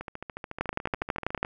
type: two click trains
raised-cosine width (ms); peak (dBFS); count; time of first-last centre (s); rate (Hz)
0.5; -11 / -21; 11 / 21; 0.61-1.43 / 0.01-1.449; 12.2 / 13.9
effects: none